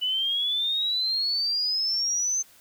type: exponential sweep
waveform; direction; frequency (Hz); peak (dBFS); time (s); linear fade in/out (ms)
sine; up; 2960 to 6272; -23; 0.01-2.43; 20
effects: white hiss -55 dBFS RMS until 2.6 s